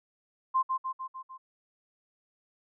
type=tone with echo; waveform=sine; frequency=1046.5 Hz; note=C6; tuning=in tune; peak=-22 dBFS; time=0.54-0.63 s; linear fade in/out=20 ms; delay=150 ms; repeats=5; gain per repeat=-4 dB; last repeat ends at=1.38 s; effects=none